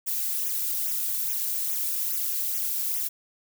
violet noise with flanger, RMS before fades -28 dBFS, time 0.06-3.09 s, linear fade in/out 20 ms, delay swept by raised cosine 0.22 to 2.32 ms, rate 2.4 Hz, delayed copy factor -0.95, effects none

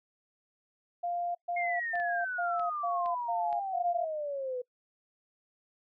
sine tone bursts, 698.5 Hz, F5, in tune, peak -30 dBFS, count 7, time 1.03-4.05 s, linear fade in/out 10 ms, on 320 ms, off 130 ms
sine exponential sweep, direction down, 2153 to 489.4 Hz, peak -32 dBFS, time 1.56-4.62 s, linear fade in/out 10 ms
clicks, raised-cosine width 0.3 ms, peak -33 dBFS, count 5, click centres 1.955 / 2 / 2.596 / 3.06 / 3.528 s
effects noise-tail reverb RT60 0.1 s tail -24 dB re dry

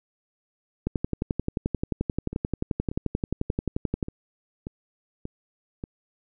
two click trains, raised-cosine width 3 ms, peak -20 / -12 dBFS, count 7 / 37, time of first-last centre 2.33-5.839 / 0.87-4.028 s, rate 1.71 / 11.4 Hz, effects none

